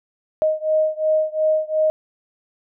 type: beating tone pair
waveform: sine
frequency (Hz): 622.3 / 625.1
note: D#5 / D#5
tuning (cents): 0 / +8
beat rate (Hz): 2.8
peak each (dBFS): -19 / -20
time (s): 0.42-1.9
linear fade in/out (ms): 0
effects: none